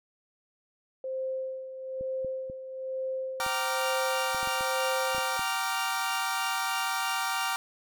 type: tone with tremolo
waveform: sine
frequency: 524 Hz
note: C5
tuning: 2 cents sharp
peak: -29 dBFS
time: 1.04-5.37 s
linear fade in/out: 2 ms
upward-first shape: sine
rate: 1.1 Hz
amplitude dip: 65%
type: clicks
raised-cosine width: 3 ms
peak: -31 dBFS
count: 11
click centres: 2.01 / 2.247 / 2.499 / 3.464 / 4.347 / 4.43 / 4.474 / 4.609 / 5.148 / 5.182 / 5.394 s
type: chord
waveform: sawtooth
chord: G minor seventh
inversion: none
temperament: equal with one note detuned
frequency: 768.3 / 932.3 / 1174.7 / 1396.9 Hz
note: G5 / Bb5 / D6 / F6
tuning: -35 / 0 / 0 / 0 cents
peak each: -30 dBFS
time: 3.4-7.56 s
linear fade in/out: 0 ms
effects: none